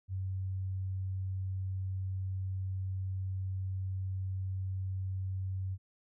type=tone; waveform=sine; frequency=94.7 Hz; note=F#2; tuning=41 cents sharp; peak=-33 dBFS; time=0.08-5.78 s; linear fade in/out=50 ms; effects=none